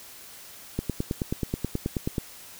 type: click train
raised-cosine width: 3 ms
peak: -13 dBFS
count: 14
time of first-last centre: 0.79-2.182 s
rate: 9.34 Hz
effects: white hiss -46 dBFS RMS until 2.59 s